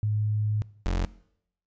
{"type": "tone pair in turn", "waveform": ["sine", "35% pulse"], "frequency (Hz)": [106.1, 44.61], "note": ["G#2", "F1"], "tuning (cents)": [38, 38], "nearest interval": "octave + minor third", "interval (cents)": 1500, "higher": "first", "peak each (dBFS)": [-23, -22], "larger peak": "second", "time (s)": [[0.03, 0.62], [0.86, 1.05]], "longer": "first", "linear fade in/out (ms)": 0, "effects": ["noise-tail reverb RT60 0.7 s tail -20 dB re dry", "resampled to 16000 Hz"]}